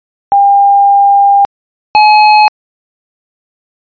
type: tone pair in turn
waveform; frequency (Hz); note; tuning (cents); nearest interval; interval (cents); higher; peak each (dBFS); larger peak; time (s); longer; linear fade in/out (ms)
sine / square; 801 / 848.6; G5 / G#5; +37 / +37; minor second; 100; second; -3; neither; 0.32-1.45 / 1.95-2.48; first; 0
effects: resampled to 11025 Hz